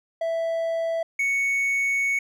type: tone pair in turn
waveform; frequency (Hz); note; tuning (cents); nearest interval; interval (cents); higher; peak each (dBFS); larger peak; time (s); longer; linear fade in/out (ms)
triangle; 660 / 2220; E5 / C#7; +2 / +2; octave + major sixth; 2100; second; -21 / -19; second; 0.21-1.03 / 1.19-2.19; second; 5
effects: none